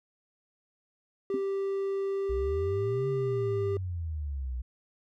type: tone with pitch glide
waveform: triangle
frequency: 392 to 397.2 Hz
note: G4 to G4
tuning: 0 to +23 cents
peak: -26 dBFS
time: 1.3-3.77 s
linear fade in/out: 2 ms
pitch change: +23 cents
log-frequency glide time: 2.07-3.19 s
type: tone with exponential decay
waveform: sine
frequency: 264.7 Hz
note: C4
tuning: 20 cents sharp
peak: -26 dBFS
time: 1.34-1.44 s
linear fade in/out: 2 ms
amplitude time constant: 20 ms
type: exponential two-way sweep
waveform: sine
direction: up then down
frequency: 59.8 to 140.3 to 59.8 Hz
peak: -31 dBFS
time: 2.29-4.62 s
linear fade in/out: 10 ms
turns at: 3.08 s
effects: none